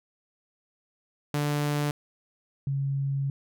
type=tone pair in turn; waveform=sawtooth / sine; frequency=146.83 / 138.03 Hz; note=D3 / C#3; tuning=0 / -7 cents; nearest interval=minor second; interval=107 cents; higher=first; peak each=-21 / -25 dBFS; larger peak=first; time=1.34-1.91 / 2.67-3.3 s; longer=second; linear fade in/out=2 ms; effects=none